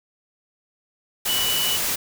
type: tone in noise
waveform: sine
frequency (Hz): 2960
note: F#7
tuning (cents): 0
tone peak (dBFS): -23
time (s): 1.28-1.77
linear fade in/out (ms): 10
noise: white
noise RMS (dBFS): -24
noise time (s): 1.25-1.96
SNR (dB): -2
effects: none